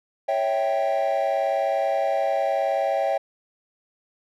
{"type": "chord", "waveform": "triangle", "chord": "C# diminished", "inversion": "none", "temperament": "equal with one note detuned", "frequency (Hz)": [554.4, 653.6, 784], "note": ["C#5", "E5", "G5"], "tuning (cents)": [0, -15, 0], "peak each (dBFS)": -22, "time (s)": [0.28, 3.18], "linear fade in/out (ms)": 10, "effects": ["tanh soft clip ceiling -14 dBFS"]}